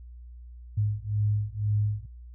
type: beating tone pair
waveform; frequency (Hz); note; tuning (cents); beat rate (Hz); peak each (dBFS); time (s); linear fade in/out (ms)
sine; 103.83 / 105.83; G#2 / G#2; 0 / +33; 2; -27; 0.77-2.06; 10
effects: added 60 Hz sine -42 dBFS peak until 2.34 s